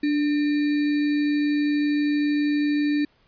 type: tone with sample-and-hold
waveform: sine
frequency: 293.7 Hz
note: D4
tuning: in tune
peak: -19 dBFS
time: 0.03-3.05 s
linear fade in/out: 5 ms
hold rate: 2100 Hz
effects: pink hiss -62 dBFS RMS until 3.27 s + resampled to 11025 Hz